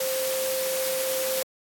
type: tone in noise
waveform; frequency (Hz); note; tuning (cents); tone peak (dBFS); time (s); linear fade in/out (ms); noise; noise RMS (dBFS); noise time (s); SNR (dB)
sine; 523.3; C5; 0; -26; 0-1.43; 5; white; -30; 0-1.43; +1
effects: high-pass 200 Hz 12 dB/octave + AAC 64 kbps